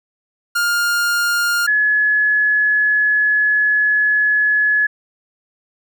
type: tone pair in turn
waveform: 45% pulse / sine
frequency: 1410 / 1700.8 Hz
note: F6 / G#6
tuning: +16 / +41 cents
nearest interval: minor third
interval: 325 cents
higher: second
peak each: -15 / -12 dBFS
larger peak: second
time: 0.55-1.67 / 1.67-4.87 s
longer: second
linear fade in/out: 10 ms
effects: none